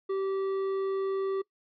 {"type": "tone with hard clipping", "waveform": "triangle", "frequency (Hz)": 387.3, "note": "G4", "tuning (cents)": -21, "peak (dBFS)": -29, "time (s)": [0.09, 1.42], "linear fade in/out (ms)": 10, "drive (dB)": 10, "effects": ["noise-tail reverb RT60 0.1 s tail -22 dB re dry", "resampled to 11025 Hz"]}